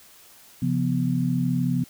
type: tone cluster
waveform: sine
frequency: 134 / 173.2 / 246.4 Hz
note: C3 / F3 / B3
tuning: +42 / -14 / -4 cents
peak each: -25 dBFS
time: 0.62-1.84 s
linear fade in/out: 5 ms
effects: white hiss -51 dBFS RMS until 1.89 s